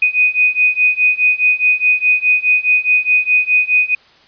sine beating tone pair, 2489 / 2493.8 Hz, D#7 / D#7, 0 / +3 cents, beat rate 4.8 Hz, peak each -14 / -13 dBFS, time 0.02-3.95 s, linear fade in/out 5 ms, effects white hiss -48 dBFS RMS until 4.27 s + resampled to 11025 Hz

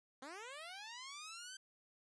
10% pulse linear sweep, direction up, 250.6 to 1568 Hz, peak -40 dBFS, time 0.22-1.57 s, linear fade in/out 5 ms, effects resampled to 22050 Hz

